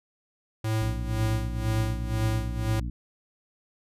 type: tone with tremolo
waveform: square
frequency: 110 Hz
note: A2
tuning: in tune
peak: -24 dBFS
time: 0.64-2.8 s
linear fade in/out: 5 ms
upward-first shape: sine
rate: 2 Hz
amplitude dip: 80%
type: harmonic tone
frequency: 59.4 Hz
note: A#1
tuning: 33 cents sharp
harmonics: 1 / 2 / 3 / 4 / 5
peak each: -30 / -36 / -40 / -42 / -44 dBFS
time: 0.81-2.9 s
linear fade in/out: 5 ms
effects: resampled to 32000 Hz